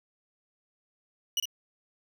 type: tone with echo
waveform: 30% pulse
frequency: 2926 Hz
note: F#7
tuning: 20 cents flat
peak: -22 dBFS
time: 1.37-1.4 s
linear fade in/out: 2 ms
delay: 55 ms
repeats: 1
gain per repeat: -6 dB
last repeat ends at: 1.455 s
effects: none